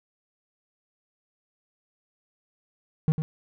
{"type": "tone with echo", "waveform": "triangle", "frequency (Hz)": 156.1, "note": "D#3", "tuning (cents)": 6, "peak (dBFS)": -15, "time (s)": [3.08, 3.12], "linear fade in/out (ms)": 0, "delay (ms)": 100, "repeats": 1, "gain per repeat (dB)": -8, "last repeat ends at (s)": 3.22, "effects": []}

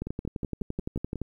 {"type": "two click trains", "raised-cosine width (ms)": 3, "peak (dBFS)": [-18, -21], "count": [15, 7], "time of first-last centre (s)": [[0.02, 1.217], [0.07, 1.157]], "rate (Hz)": [11.7, 5.52], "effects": ["10-bit"]}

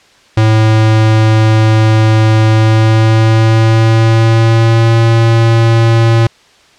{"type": "tone with pitch glide", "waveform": "square", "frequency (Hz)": [109.7, 114.56], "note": ["A2", "A#2"], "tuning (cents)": [-5, -30], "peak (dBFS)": -6, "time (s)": [0.37, 6.27], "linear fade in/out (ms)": 5, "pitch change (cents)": 75, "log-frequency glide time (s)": [2.48, 4.95], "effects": ["white hiss -45 dBFS RMS until 6.78 s", "low-pass 5000 Hz 12 dB/octave"]}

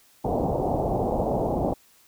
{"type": "low-pass noise", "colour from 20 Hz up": "white", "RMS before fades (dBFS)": -25, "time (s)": [0.24, 1.74], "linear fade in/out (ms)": 10, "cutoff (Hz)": 820, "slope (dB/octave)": 48, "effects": ["white hiss -58 dBFS RMS until 2.07 s"]}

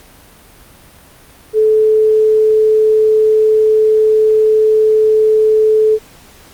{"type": "tone", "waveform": "sine", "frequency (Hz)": 433.7, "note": "A4", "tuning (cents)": -25, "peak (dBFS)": -7, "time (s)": [1.53, 5.99], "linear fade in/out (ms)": 50, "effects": ["pink hiss -42 dBFS RMS until 6.53 s", "Opus 48 kbps"]}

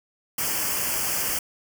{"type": "band-stop noise", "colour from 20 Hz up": "white", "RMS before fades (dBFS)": -26, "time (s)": [0.38, 1.39], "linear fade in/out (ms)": 5, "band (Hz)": [3200, 4600], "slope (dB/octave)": 96, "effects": []}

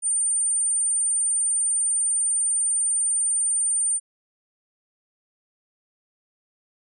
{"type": "tone", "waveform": "sine", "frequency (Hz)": 9010, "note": "C#9", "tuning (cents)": 27, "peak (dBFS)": -17, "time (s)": [0.02, 4], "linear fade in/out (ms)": 50, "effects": ["tanh soft clip ceiling -19 dBFS"]}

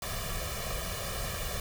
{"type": "noise with comb filter", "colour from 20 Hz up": "pink", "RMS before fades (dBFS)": -35, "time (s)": [0.02, 1.6], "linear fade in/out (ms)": 2, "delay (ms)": 1.7, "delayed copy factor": 0.95, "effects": []}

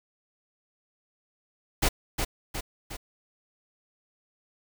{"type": "noise with echo", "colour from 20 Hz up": "pink", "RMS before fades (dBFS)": -23, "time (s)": [1.82, 1.89], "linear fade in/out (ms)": 10, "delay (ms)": 360, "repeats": 3, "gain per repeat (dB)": -5, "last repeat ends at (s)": 2.97, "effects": []}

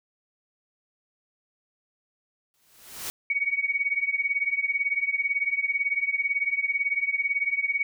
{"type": "noise with exponential growth", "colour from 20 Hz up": "white", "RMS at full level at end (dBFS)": -31, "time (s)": [2.54, 3.1], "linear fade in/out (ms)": 0, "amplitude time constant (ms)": 120}
{"type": "tone with tremolo", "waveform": "sine", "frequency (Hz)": 2243, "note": "C#7", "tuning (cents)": 20, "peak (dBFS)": -19, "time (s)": [3.3, 7.83], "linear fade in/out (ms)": 2, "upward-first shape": "triangle", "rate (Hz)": 18, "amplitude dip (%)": 95}
{"effects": []}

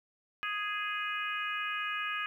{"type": "harmonic tone", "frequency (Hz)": 415.2, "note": "G#4", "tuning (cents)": 0, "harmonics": [3, 4, 5, 6, 7], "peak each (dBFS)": [-37, -37, -43, -38, -42], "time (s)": [0.43, 2.26], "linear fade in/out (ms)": 0, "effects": ["11-bit"]}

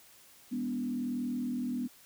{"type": "tone with frequency modulation", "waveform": "sine", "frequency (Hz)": 246.9, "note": "B3", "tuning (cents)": 0, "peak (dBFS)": -31, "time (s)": [0.51, 1.88], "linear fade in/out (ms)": 20, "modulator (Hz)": 41.1, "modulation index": 0.78, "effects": ["white hiss -58 dBFS RMS until 2.05 s"]}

